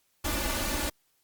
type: noise with comb filter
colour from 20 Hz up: pink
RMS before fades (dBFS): -30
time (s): 0.24-0.9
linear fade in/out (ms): 10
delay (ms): 3.4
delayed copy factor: +1
effects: white hiss -71 dBFS RMS until 1.23 s + Opus 48 kbps